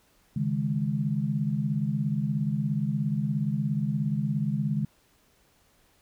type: chord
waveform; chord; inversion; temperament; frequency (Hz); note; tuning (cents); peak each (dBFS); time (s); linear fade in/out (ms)
sine; C# suspended second; none; equal; 138.59 / 155.56 / 207.7; C#3 / D#3 / G#3; 0 / 0 / 0; -29; 0.36-4.85; 5
effects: pink hiss -64 dBFS RMS until 6.01 s